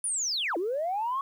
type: linear two-way sweep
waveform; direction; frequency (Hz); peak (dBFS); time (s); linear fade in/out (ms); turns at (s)
sine; down then up; 9956 to 320 to 1121; -26; 0.04-1.21; 2; 0.57
effects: tanh soft clip ceiling -22 dBFS + 10-bit